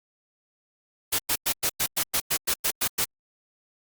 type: noise bursts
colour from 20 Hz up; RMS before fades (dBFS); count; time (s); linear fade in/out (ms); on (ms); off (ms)
white; -24; 12; 1.12-3.048; 10; 69; 100
effects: Opus 48 kbps